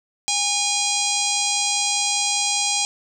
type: harmonic tone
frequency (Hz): 815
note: G#5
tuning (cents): -33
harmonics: 1 / 3 / 4 / 5 / 6 / 7 / 8 / 9 / 10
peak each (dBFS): -28 / -28 / -28 / -28 / -28 / -28 / -28 / -28 / -28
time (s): 0.28-2.85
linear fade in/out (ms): 0
effects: 8-bit